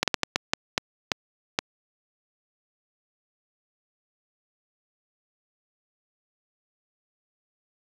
slowing click train, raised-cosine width 0.2 ms, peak -3 dBFS, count 9, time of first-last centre 0.03-1.589 s, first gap 47 ms, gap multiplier 1.39, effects high-pass 100 Hz 12 dB/octave + 7-bit

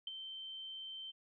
sine tone with ADSR envelope, 3109 Hz, G7, 15 cents flat, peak -37 dBFS, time 0.07-1.12 s, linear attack 3 ms, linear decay 21 ms, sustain -7 dB, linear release 22 ms, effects none

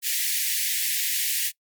white high-pass noise, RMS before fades -25 dBFS, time 0.02-1.52 s, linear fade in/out 50 ms, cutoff 1700 Hz, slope 96 dB/octave, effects noise-tail reverb RT60 0.1 s tail -22 dB re dry + MP3 96 kbps

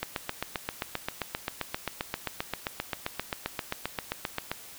click train, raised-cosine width 0.3 ms, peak -13 dBFS, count 35, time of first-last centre 0.03-4.515 s, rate 7.58 Hz, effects white hiss -47 dBFS RMS until 4.78 s

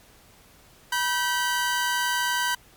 sawtooth tone pair together, 972 / 1543 Hz, B5 / G6, -28 / -28 cents, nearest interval minor sixth, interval 800 cents, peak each -22 dBFS, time 0.92-2.55 s, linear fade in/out 5 ms, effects pink hiss -54 dBFS RMS until 2.76 s + MP3 96 kbps

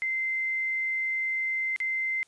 sine tone with dropouts, 2077 Hz, C7, 13 cents flat, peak -26 dBFS, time 0.02-2.23 s, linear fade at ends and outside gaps 0 ms, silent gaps 1.762-1.802 s, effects white hiss -64 dBFS RMS until 2.27 s + resampled to 22050 Hz

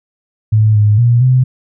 sine tone with pitch steps, 108.2 / 105 / 119.3 / 128.1 Hz, A2 / G#2 / A#2 / C3, -29 / +19 / +41 / -36 cents, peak -6 dBFS, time 0.52-1.44 s, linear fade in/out 10 ms, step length 230 ms, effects none

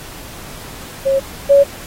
sine tone pair in turn, 542 / 561.1 Hz, C#5 / C#5, -39 / +21 cents, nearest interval minor second, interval 60 cents, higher second, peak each -11 / -5 dBFS, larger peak second, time 1.05-1.2 / 1.49-1.64 s, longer neither, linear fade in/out 20 ms, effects pink hiss -34 dBFS RMS until 1.86 s + AAC 48 kbps

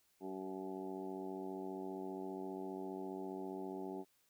harmonic tone with a mistuned harmonic, 94.9 Hz, F#2, 44 cents sharp, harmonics 2 / 3 / 4 / 5 / 6 / 7 / 8 / 9, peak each -50 / -47 / -45 / -57 / -60 / -54 / -55 / -53 dBFS, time 0.2-4.05 s, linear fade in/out 50 ms, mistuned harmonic 5, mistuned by -20 cents, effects white hiss -75 dBFS RMS until 4.29 s

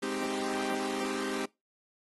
sawtooth chord, Ab major seventh, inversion none, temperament equal, 207.7 / 261.6 / 311.1 / 392 Hz, Ab3 / C4 / Eb4 / G4, 0 / 0 / 0 / 0 cents, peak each -36 / -32 / -35 / -31 dBFS, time 0.02-1.46 s, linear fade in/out 10 ms, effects noise-tail reverb RT60 0.2 s tail -22 dB re dry + AAC 32 kbps

